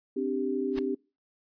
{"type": "chord", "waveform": "sine", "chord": "C suspended second", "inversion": "none", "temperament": "equal", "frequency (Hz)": [261.6, 293.7, 392], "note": ["C4", "D4", "G4"], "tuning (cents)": [0, 0, 0], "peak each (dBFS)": [-31, -33, -30], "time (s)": [0.16, 0.95], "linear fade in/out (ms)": 10}
{"type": "noise with exponential growth", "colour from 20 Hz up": "pink", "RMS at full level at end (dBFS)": -33, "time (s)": [0.71, 0.79], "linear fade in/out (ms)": 2, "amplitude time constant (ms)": 16}
{"effects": ["noise-tail reverb RT60 0.3 s tail -24 dB re dry", "resampled to 11025 Hz"]}